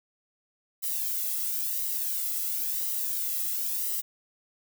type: noise with flanger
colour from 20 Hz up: violet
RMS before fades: -30 dBFS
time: 0.82-4.02 s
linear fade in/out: 20 ms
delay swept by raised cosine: 1 to 1.53 ms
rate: 0.97 Hz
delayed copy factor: +0.65
effects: none